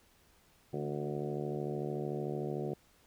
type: harmonic tone with a mistuned harmonic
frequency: 73.42 Hz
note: D2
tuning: in tune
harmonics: 2 / 3 / 4 / 5 / 6 / 7 / 8 / 9 / 10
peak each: -39 / -43 / -47 / -39 / -42 / -47 / -47 / -51 / -48 dBFS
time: 0.73-2.74 s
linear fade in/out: 5 ms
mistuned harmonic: 4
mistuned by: +26 cents
effects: pink hiss -66 dBFS RMS until 3.06 s